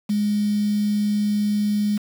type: tone with quantisation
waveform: sine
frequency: 207.7 Hz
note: G#3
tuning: in tune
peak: -18 dBFS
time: 0.09-1.98 s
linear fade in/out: 10 ms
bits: 6
effects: none